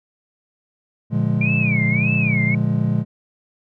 triangle chord, Bb dominant seventh, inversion none, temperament just, 116.54 / 145.68 / 174.81 / 209.8 Hz, Bb2 / D3 / F3 / Ab3, 0 / -14 / +2 / +18 cents, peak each -19 / -20 / -22 / -20 dBFS, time 1.1-3.05 s, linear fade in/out 50 ms
sine tone with vibrato, 2349 Hz, D7, in tune, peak -20 dBFS, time 1.41-2.55 s, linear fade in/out 5 ms, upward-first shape sine, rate 1.7 Hz, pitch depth 200 cents each way
effects none

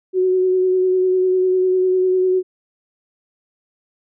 sine tone with vibrato, 370.5 Hz, F#4, 2 cents sharp, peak -13 dBFS, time 0.13-2.43 s, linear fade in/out 50 ms, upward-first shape sine, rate 10 Hz, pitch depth 18 cents each way, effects none

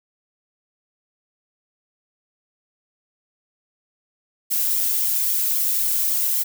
violet noise with flanger, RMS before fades -21 dBFS, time 4.5-6.44 s, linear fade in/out 20 ms, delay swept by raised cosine 0.9 to 2 ms, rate 3.7 Hz, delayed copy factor +0.55, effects none

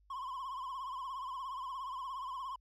triangle tone with vibrato, 1046.5 Hz, C6, in tune, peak -37 dBFS, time 0.1-2.56 s, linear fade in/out 5 ms, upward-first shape triangle, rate 17 Hz, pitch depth 120 cents each way, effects added 50 Hz sine -65 dBFS peak until 2.6 s

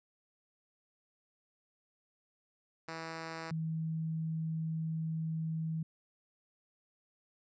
5% pulse / sine tone pair in turn, 162.8 / 160.56 Hz, E3 / E3, -21 / -45 cents, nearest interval unison, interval 24 cents, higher first, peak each -29 / -33 dBFS, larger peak first, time 2.88-3.51 / 3.51-5.83 s, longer second, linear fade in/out 5 ms, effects resampled to 16000 Hz

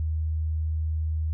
sine tone, 78.7 Hz, D#2, 20 cents sharp, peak -24 dBFS, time 0-1.33 s, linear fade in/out 0 ms, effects none

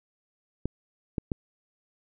clicks, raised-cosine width 3 ms, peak -15 dBFS, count 3, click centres 0.656 / 1.182 / 1.318 s, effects none

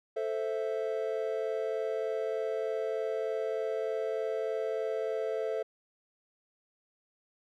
triangle chord, A minor, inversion none, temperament equal, 440 / 523.3 / 659.3 Hz, A4 / C5 / E5, 0 / 0 / 0 cents, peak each -31 / -34 / -34 dBFS, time 0.16-5.63 s, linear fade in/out 10 ms, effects none

